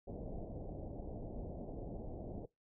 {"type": "low-pass noise", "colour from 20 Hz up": "pink", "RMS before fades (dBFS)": -45, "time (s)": [0.07, 2.46], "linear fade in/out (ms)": 10, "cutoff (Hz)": 710, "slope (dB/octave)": 48, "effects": ["noise-tail reverb RT60 0.2 s tail -23 dB re dry"]}